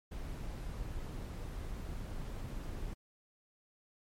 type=noise; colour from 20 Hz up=brown; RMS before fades=-41 dBFS; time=0.11-2.94 s; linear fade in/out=10 ms; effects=MP3 64 kbps